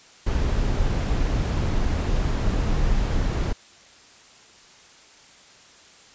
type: noise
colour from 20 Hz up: brown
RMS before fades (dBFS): -22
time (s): 0.26-3.53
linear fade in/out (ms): 10
effects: white hiss -50 dBFS RMS until 6.14 s + resampled to 16000 Hz